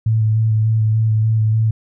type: tone with vibrato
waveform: sine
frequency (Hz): 110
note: A2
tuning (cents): 0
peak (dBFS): -12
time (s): 0.06-1.71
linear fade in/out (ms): 5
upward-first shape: square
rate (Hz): 3.4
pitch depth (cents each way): 16
effects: none